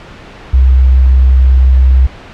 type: tone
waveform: sine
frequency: 64.7 Hz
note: C2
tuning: 19 cents flat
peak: -3 dBFS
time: 0.53-2.07 s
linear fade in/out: 10 ms
effects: pink hiss -32 dBFS RMS until 2.33 s + low-pass 3000 Hz 12 dB/octave